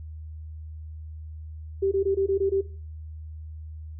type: tone bursts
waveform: sine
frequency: 390 Hz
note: G4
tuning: 9 cents flat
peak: -20 dBFS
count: 7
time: 1.82-2.612 s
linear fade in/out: 10 ms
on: 96 ms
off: 20 ms
effects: noise-tail reverb RT60 0.4 s tail -17 dB re dry + added 78 Hz sine -36 dBFS peak until 3.99 s